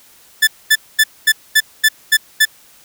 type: tone bursts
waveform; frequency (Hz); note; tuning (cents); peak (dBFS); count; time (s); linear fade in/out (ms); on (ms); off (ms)
sawtooth; 1749; A6; -11; -4; 8; 0.42-2.454; 10; 53; 230
effects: white hiss -47 dBFS RMS until 2.84 s